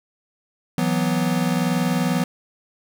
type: chord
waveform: square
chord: E suspended second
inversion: none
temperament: equal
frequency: 164.81 / 185 / 246.9 Hz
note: E3 / F#3 / B3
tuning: 0 / 0 / 0 cents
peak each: -24 dBFS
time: 0.78-2.24 s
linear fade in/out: 2 ms
effects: none